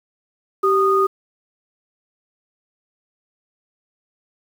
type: tone pair together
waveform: sine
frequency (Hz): 388.1 / 1232.1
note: G4 / D#6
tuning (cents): -17 / -17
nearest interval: octave + minor sixth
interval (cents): 2000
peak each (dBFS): -16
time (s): 0.63-1.07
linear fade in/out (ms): 10
effects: 7-bit